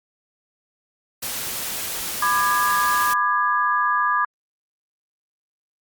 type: noise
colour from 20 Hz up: white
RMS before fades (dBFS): -28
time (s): 1.22-3.14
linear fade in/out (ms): 10
type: chord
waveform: sine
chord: G# diminished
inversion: first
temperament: just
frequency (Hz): 996.7 / 1196.1 / 1661.2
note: B5 / D6 / G#6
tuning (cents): +16 / +31 / 0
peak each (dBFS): -23 / -20 / -23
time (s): 2.22-4.25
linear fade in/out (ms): 5
effects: Opus 48 kbps